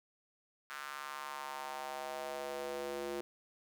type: tone with high-pass filter sweep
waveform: square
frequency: 70.5 Hz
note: C#2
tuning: 30 cents sharp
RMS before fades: -42 dBFS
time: 0.7-3.21 s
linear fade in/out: 0 ms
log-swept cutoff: 1400 to 380 Hz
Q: 2.8
effects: none